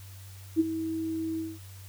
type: tone with ADSR envelope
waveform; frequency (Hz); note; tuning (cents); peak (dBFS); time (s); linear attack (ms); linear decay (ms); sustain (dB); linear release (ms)
sine; 323; E4; -35; -17; 0.56-1.59; 39; 25; -12; 210
effects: added 96 Hz sine -44 dBFS peak until 1.88 s + white hiss -53 dBFS RMS until 1.88 s